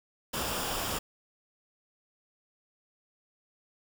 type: noise with comb filter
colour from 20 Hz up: pink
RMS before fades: -33 dBFS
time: 0.33-0.99 s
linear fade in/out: 10 ms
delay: 0.48 ms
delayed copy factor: -0.5
effects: none